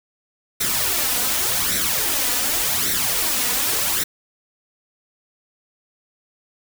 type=noise with flanger; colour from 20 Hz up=white; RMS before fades=-21 dBFS; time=0.6-4.04 s; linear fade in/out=10 ms; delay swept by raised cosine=0.51 to 4.11 ms; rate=0.87 Hz; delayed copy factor=+0.65; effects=none